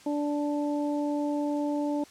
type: harmonic tone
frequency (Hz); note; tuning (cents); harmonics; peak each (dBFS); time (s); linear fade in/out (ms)
292.5; D4; -7; 1 / 2 / 3; -27 / -33 / -37; 0.06-2.04; 5
effects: white hiss -53 dBFS RMS until 2.1 s + low-pass 8000 Hz 12 dB/octave